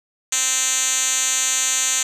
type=tone with band-pass filter; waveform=5% pulse; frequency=260 Hz; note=C4; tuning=11 cents flat; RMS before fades=-20 dBFS; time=0.32-2.03 s; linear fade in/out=5 ms; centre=6400 Hz; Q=3.9; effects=none